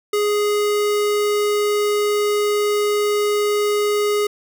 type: tone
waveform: square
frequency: 415.3 Hz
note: G#4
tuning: in tune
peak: -17 dBFS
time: 0.13-4.27 s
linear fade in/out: 5 ms
effects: none